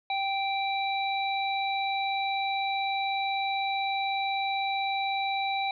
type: harmonic tone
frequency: 783 Hz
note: G5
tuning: 2 cents flat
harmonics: 1 / 3 / 5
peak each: -28 / -33 / -35 dBFS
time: 0.1-5.71 s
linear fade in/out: 2 ms
effects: none